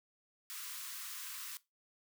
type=high-pass noise; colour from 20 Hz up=white; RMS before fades=-45 dBFS; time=0.5-1.57 s; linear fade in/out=0 ms; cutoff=1000 Hz; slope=96 dB/octave; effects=noise-tail reverb RT60 0.2 s tail -18 dB re dry